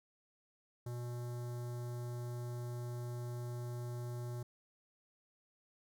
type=tone with notch filter; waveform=square; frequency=121.1 Hz; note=B2; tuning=34 cents flat; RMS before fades=-42 dBFS; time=0.86-4.43 s; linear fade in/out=5 ms; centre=2600 Hz; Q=0.5; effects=none